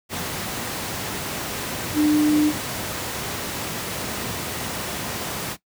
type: tone in noise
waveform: sine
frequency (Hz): 301.1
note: D4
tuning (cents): +43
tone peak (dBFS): -14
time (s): 1.94-2.53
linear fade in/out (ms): 50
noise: pink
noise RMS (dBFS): -28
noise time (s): 0.09-5.57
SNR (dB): +11
effects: noise-tail reverb RT60 0.1 s tail -17 dB re dry + high-pass 100 Hz 12 dB/octave